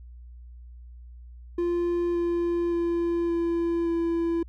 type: tone with pitch steps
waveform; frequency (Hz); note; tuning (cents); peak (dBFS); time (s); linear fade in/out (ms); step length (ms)
triangle; 346.8 / 344 / 341.2 / 338.5 / 335.8; F4 / F4 / F4 / E4 / E4; -12 / -26 / -40 / +46 / +32; -21; 1.58-4.43; 5; 570
effects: added 60 Hz sine -42 dBFS peak until 4.48 s